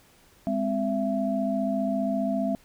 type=tone cluster; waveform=sine; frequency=204.3 / 259.2 / 669 Hz; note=G#3 / C4 / E5; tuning=-28 / -16 / +25 cents; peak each=-28 dBFS; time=0.47-2.55 s; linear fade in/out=0 ms; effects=pink hiss -58 dBFS RMS until 2.64 s